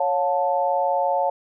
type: chord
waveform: sine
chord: Db augmented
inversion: none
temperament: equal with one note detuned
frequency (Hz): 554.4 / 714.4 / 880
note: Db5 / F5 / A5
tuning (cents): 0 / +39 / 0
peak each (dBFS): -23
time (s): 0-1.3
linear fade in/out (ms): 5
effects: none